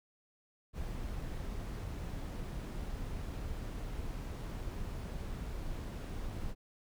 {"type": "noise", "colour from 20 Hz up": "brown", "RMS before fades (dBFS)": -40, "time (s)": [0.73, 6.55], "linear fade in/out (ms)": 50, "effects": []}